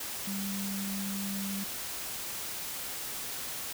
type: tone in noise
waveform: sine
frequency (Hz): 197.1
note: G3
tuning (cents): +10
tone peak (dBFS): -34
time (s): 0.27-1.64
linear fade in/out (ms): 5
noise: white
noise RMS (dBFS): -38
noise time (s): 0-3.73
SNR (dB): +1
effects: none